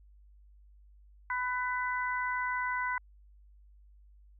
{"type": "harmonic tone", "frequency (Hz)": 499.2, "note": "B4", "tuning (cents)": 19, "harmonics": [2, 3, 4], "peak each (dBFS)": [-33, -35, -36], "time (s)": [1.3, 2.98], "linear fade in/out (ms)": 2, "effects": ["added 50 Hz sine -55 dBFS peak until 4.39 s"]}